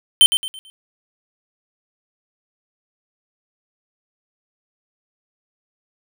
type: tone with echo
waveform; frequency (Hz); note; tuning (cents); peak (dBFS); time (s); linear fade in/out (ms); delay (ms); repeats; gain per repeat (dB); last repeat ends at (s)
square; 3099; G7; -21; -7; 0.21-0.26; 0; 110; 4; -9; 0.7
effects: none